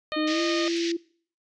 harmonic tone, 614 Hz, D#5, 23 cents flat, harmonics 1 / 2 / 3 / 4 / 5 / 6 / 7, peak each -31 / -34 / -36 / -37 / -38 / -39 / -39 dBFS, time 0.12-0.68 s, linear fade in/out 0 ms
sine tone with pitch glide, 309.4 to 337.4 Hz, D#4 to E4, -10 to +40 cents, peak -24 dBFS, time 0.16-0.97 s, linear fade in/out 10 ms, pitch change +150 cents, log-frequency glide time 0.28-0.41 s
white band-pass noise, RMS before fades -34 dBFS, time 0.27-0.92 s, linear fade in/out 5 ms, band 1800 to 5800 Hz, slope 48 dB/octave
blue noise with exponential decay, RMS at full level -40 dBFS, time 0.76-0.83 s, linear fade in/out 5 ms, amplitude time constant 15 ms
effects noise-tail reverb RT60 0.5 s tail -22 dB re dry + resampled to 22050 Hz

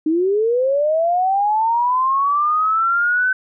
sine linear sweep, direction up, 303.3 to 1528 Hz, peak -14 dBFS, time 0.06-3.33 s, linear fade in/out 5 ms, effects none

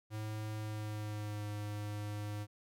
square tone with pitch glide, 107.8 to 104.31 Hz, A2 to G#2, -35 to +8 cents, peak -39 dBFS, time 0.1-2.47 s, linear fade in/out 50 ms, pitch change -57 cents, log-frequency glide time 0.56-1.47 s, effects none

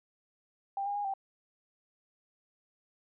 sine tone with pitch steps, 791 / 811 / 820 / 781 Hz, G5 / G#5 / G#5 / G5, +15 / -41 / -22 / -7 cents, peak -31 dBFS, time 0.77-1.138 s, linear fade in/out 2 ms, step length 92 ms, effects none

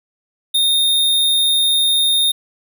square tone, 3676 Hz, A#7, 25 cents flat, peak -13 dBFS, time 0.54-2.32 s, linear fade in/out 10 ms, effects none

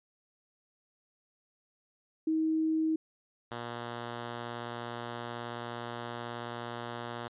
sine / 5% pulse tone pair in turn, 317.4 / 118.89 Hz, D#4 / A#2, +35 / +35 cents, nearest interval octave + perfect fourth, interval 1700 cents, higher first, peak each -26 dBFS, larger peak neither, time 2.27-2.96 / 3.51-7.28 s, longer second, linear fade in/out 5 ms, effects resampled to 8000 Hz

